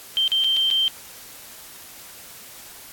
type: tone with dropouts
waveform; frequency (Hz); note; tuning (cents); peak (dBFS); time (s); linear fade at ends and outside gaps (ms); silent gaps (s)
sine; 3136; G7; 0; -17; 0.17-0.88; 0; 0.278-0.318 / 0.439-0.444 / 0.565-0.568 / 0.703-0.711
effects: white hiss -42 dBFS RMS until 2.92 s + AAC 64 kbps